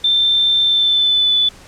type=tone with pitch glide; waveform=sine; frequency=3566 to 3481 Hz; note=A7 to A7; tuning=+22 to -19 cents; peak=-11 dBFS; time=0.04-1.49 s; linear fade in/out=5 ms; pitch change=-41 cents; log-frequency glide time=0.62-1.37 s; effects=pink hiss -42 dBFS RMS until 1.67 s + low-pass 9000 Hz 12 dB/octave